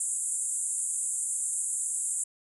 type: band-pass noise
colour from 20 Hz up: white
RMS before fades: -31 dBFS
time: 0-2.24 s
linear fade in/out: 5 ms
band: 7200 to 10000 Hz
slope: 96 dB/octave
effects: none